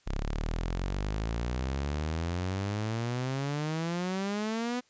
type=exponential sweep; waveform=sawtooth; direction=up; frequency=33.01 to 250.8 Hz; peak=-26 dBFS; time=0.06-4.81 s; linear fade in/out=20 ms; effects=white hiss -66 dBFS RMS until 4.89 s + resampled to 16000 Hz